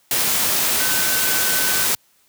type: tone in noise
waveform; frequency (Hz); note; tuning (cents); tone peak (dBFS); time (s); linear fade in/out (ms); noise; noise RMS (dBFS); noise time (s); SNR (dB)
sine; 1518; F#6; +44; -26; 0.8-1.85; 2; white; -19; 0.11-1.95; -10
effects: white hiss -59 dBFS RMS until 2.28 s + high-pass 80 Hz 12 dB/octave